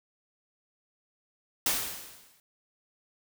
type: noise with exponential decay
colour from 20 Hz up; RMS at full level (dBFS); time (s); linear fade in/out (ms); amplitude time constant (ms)
white; -25; 1.66-2.4; 2; 160
effects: none